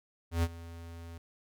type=tone with ADSR envelope; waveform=square; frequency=84 Hz; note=E2; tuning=33 cents sharp; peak=-25 dBFS; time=0.31-1.18 s; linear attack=120 ms; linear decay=47 ms; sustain=-19 dB; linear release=4 ms; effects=none